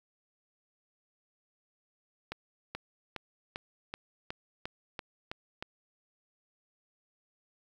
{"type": "accelerating click train", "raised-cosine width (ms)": 0.3, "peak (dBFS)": -21, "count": 10, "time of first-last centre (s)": [2.32, 5.625], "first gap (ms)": 430, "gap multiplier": 0.96, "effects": ["9-bit"]}